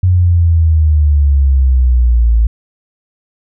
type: exponential sweep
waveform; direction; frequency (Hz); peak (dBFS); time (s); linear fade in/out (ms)
sine; down; 92.3 to 55.1; -6; 0.03-2.47; 5
effects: none